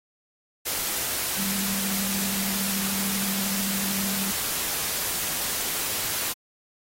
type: tone in noise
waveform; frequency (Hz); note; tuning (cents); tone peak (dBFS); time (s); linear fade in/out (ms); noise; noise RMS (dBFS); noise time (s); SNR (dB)
sine; 196; G3; 0; -31; 1.37-4.32; 20; white; -28; 0.65-6.34; -6
effects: AAC 48 kbps